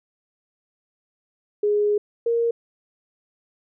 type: tone pair in turn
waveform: sine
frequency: 415.3 / 466.2 Hz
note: G#4 / A#4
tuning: 0 / 0 cents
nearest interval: major second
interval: 200 cents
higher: second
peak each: -17 / -18 dBFS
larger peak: first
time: 1.63-1.98 / 2.26-2.51 s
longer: first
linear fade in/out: 5 ms
effects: none